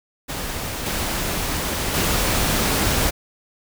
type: noise with level steps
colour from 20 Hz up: pink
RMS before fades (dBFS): -28 / -24 / -20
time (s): 0.28-3.11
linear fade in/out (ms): 20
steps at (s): 0.86 / 1.94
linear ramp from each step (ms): 2
effects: none